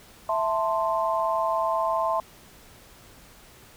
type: chord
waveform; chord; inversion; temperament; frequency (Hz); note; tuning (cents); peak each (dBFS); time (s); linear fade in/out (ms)
sine; A minor; second; equal with one note detuned; 659.3 / 885.1 / 1046.5; E5 / A5 / C6; 0 / +10 / 0; -26 / -28 / -26; 0.29-2.2; 2
effects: pink hiss -51 dBFS RMS until 3.76 s

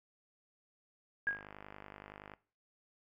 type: click train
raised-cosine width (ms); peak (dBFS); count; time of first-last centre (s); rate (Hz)
0.5; -33; 55; 1.27-2.337; 50.6
type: tone with exponential decay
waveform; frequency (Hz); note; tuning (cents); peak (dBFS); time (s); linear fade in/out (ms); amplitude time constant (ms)
sine; 1636; G#6; -26; -27; 1.27-1.46; 5; 41
effects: noise-tail reverb RT60 0.4 s tail -20 dB re dry

